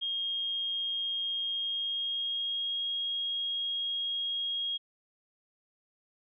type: tone with pitch glide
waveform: sine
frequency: 3242 to 3272 Hz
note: G#7 to G#7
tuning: -42 to -26 cents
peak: -30 dBFS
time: 0.01-4.78 s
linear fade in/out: 20 ms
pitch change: +16 cents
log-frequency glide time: 1.52-2.84 s
effects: none